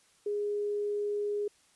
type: tone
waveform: sine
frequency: 412.8 Hz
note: G#4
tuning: 10 cents flat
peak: -29 dBFS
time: 0.26-1.48 s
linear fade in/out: 5 ms
effects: white hiss -65 dBFS RMS until 1.75 s + resampled to 24000 Hz